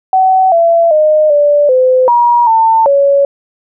sine tone with pitch steps, 755 / 673 / 614 / 584 / 512 / 955 / 897 / 560 Hz, F#5 / E5 / D#5 / D5 / C5 / A#5 / A5 / C#5, +35 / +36 / -23 / -10 / -38 / +42 / +33 / +18 cents, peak -5 dBFS, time 0.13-3.25 s, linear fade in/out 2 ms, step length 390 ms, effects none

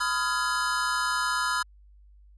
square chord, F half-diminished seventh, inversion second, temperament just, 1005.8 / 1257.2 / 1396.9 / 1676.3 Hz, Cb6 / Eb6 / F6 / Ab6, +31 / +18 / 0 / +16 cents, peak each -31 / -32 / -30 / -33 dBFS, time 0-1.63 s, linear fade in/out 10 ms, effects added 50 Hz sine -51 dBFS peak until 2.37 s + resampled to 24000 Hz

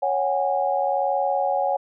sine chord, C# suspended fourth, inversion none, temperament equal with one note detuned, 554.4 / 740 / 821.1 Hz, C#5 / F#5 / G#5, 0 / 0 / -20 cents, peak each -24 dBFS, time 0.02-1.77 s, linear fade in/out 10 ms, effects none

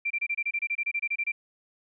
sine tone bursts, 2359 Hz, D7, 7 cents sharp, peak -25 dBFS, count 16, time 0.05-1.32 s, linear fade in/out 10 ms, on 55 ms, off 26 ms, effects none

